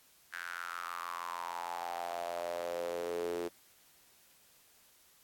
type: tone with high-pass filter sweep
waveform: sawtooth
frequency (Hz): 86.4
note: F2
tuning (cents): -18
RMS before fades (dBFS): -39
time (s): 0.32-3.49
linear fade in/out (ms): 20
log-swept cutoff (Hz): 1600 to 380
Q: 6.5
effects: white hiss -64 dBFS RMS until 5.23 s + AAC 64 kbps